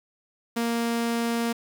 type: tone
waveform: sawtooth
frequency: 233.1 Hz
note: A#3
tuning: in tune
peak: -20 dBFS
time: 0.56-1.53 s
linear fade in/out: 10 ms
effects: 8-bit